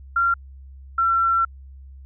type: tone pair in turn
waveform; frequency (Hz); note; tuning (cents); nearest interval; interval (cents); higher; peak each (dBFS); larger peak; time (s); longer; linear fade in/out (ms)
sine; 1378 / 1353.5; F6 / E6; -24 / +45; unison; 31; first; -16; neither; 0.16-0.34 / 0.98-1.45; second; 5
effects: added 67 Hz sine -39 dBFS peak until 2.05 s